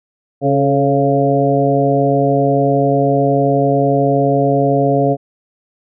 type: harmonic tone with a mistuned harmonic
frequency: 138.59 Hz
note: C#3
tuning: in tune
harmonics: 1 / 2 / 3 / 4 / 5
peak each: -17 / -17 / -17 / -17 / -17 dBFS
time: 0.41-5.17 s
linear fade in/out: 50 ms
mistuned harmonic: 3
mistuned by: +46 cents
effects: none